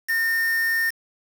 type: tone with quantisation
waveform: triangle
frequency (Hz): 1821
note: A#6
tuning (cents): -41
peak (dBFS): -18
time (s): 0.08-0.91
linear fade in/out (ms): 20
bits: 5
effects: none